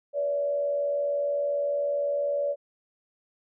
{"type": "tone with frequency modulation", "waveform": "sine", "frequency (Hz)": 573, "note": "D5", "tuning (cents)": -43, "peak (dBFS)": -24, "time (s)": [0.13, 2.56], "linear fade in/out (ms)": 50, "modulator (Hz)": 79.8, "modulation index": 0.42, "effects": []}